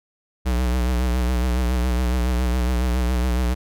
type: tone with vibrato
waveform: square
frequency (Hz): 61.74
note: B1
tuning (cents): 0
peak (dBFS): -19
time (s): 0.45-3.55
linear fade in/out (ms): 20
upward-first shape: sine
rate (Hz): 7.2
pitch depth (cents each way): 67
effects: none